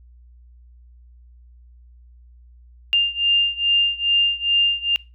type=beating tone pair; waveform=sine; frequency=2800 / 2802.4 Hz; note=F7 / F7; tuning=+4 / +5 cents; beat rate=2.4 Hz; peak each=-18 / -20 dBFS; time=2.93-4.96 s; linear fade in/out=0 ms; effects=noise-tail reverb RT60 0.3 s tail -23 dB re dry + added 60 Hz sine -45 dBFS peak until 5.14 s